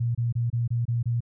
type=tone bursts; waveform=sine; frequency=118.3 Hz; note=A#2; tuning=26 cents sharp; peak=-22 dBFS; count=7; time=0-1.206 s; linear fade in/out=10 ms; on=150 ms; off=26 ms; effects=none